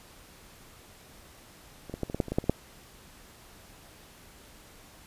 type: clicks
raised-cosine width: 2 ms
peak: -27 / -21 / -16 / -23 / -17 / -11 / -24 / -17 / -10 / -26 / -8 dBFS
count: 11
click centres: 1.897 / 1.94 / 2.033 / 2.099 / 2.146 / 2.202 / 2.283 / 2.32 / 2.385 / 2.441 / 2.496 s
effects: pink hiss -53 dBFS RMS until 5.06 s + resampled to 32000 Hz